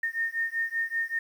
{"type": "beating tone pair", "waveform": "sine", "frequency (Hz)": [1827, 1832.2], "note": ["A#6", "A#6"], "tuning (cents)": [-35, -30], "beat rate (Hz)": 5.2, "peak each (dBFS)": -30, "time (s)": [0.03, 1.19], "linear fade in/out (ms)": 5, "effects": ["9-bit"]}